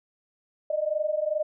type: tone pair together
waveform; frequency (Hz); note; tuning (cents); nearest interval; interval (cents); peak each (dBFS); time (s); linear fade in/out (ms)
sine; 599.8 / 622.3; D5 / D#5; +36 / 0; minor second; 64; -27; 0.7-1.43; 5
effects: none